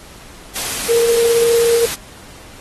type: tone in noise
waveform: sine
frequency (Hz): 466.2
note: A#4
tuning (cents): 0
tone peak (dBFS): -11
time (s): 0.89-1.86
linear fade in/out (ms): 10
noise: white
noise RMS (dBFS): -22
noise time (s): 0.55-1.95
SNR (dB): +8
effects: pink hiss -40 dBFS RMS until 2.6 s + AAC 32 kbps